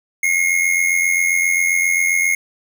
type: tone with amplitude modulation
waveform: square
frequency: 2154 Hz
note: C7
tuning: 50 cents sharp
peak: -12 dBFS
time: 0.23-2.35 s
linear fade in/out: 5 ms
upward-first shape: sine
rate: 87.5 Hz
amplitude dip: 65%
effects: none